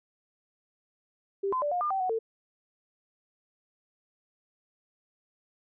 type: tone with pitch steps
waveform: sine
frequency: 394.6 / 1025 / 586 / 713 / 1204 / 771 / 740 / 449.3 Hz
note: G4 / C6 / D5 / F5 / D6 / G5 / F#5 / A4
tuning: +11 / -36 / -4 / +36 / +43 / -29 / 0 / +36 cents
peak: -26 dBFS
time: 1.43-2.19 s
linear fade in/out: 10 ms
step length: 95 ms
effects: none